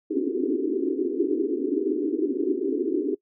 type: band-pass noise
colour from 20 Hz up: white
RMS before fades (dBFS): -25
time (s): 0.1-3.15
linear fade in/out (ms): 10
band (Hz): 260 to 420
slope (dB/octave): 96
effects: noise-tail reverb RT60 0.1 s tail -22 dB re dry